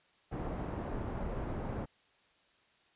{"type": "low-pass noise", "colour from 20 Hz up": "pink", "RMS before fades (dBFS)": -38, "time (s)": [0.31, 1.86], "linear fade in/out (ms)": 20, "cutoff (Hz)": 920, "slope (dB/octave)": 12, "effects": ["white hiss -68 dBFS RMS until 2.95 s", "resampled to 8000 Hz"]}